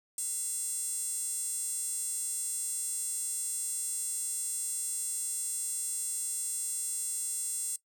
sawtooth tone with high-pass filter, 687 Hz, F5, 29 cents flat, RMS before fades -34 dBFS, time 0.18-7.76 s, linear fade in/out 2 ms, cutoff 8400 Hz, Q 7, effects noise-tail reverb RT60 0.1 s tail -18 dB re dry

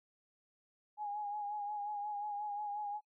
sine tone with vibrato, 828 Hz, G#5, 5 cents flat, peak -37 dBFS, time 0.97-3.01 s, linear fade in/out 50 ms, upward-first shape sine, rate 5.6 Hz, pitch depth 36 cents each way, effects noise-tail reverb RT60 0.1 s tail -25 dB re dry

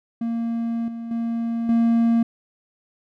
triangle tone with level steps, 231.2 Hz, A#3, 14 cents flat, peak -20 / -27 / -20 / -13 dBFS, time 0.21-2.23 s, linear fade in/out 5 ms, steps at 0.88 / 1.11 / 1.69 s, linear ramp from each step 2 ms, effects none

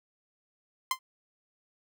sawtooth tone with exponential decay, 1041 Hz, C6, 9 cents flat, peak -18 dBFS, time 0.91-0.99 s, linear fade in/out 2 ms, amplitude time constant 16 ms, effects none

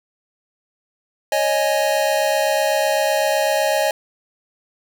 square chord, C# suspended second, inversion none, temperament equal, 554.4 / 622.3 / 830.6 Hz, C#5 / D#5 / G#5, 0 / 0 / 0 cents, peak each -22 / -20 / -23 dBFS, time 1.32-3.91 s, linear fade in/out 2 ms, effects 8-bit

